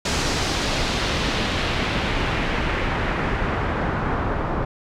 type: noise with low-pass filter sweep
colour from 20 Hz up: pink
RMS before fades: -23 dBFS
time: 0.05-4.65 s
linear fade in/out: 5 ms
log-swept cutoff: 6300 to 1100 Hz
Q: 1.2
effects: none